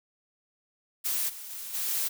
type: noise with level steps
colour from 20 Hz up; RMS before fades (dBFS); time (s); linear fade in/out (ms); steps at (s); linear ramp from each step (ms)
blue; -29 / -42 / -39 / -31 / -29; 1.04-2.09; 20; 1.28 / 1.49 / 1.73 / 1.88; 20
effects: none